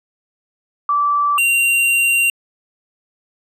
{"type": "tone pair in turn", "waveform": ["sine", "square"], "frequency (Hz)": [1162, 2764], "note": ["D6", "F7"], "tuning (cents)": [-19, -19], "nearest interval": "octave + minor third", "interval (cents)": 1500, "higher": "second", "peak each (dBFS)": -13, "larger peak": "neither", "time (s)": [[0.89, 1.38], [1.38, 2.3]], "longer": "second", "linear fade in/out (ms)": 2, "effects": ["resampled to 32000 Hz"]}